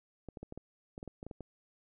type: clicks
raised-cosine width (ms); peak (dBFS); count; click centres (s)
2; -30; 12; 0.287 / 0.372 / 0.43 / 0.524 / 0.576 / 0.979 / 1.029 / 1.077 / 1.229 / 1.266 / 1.312 / 1.407
effects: none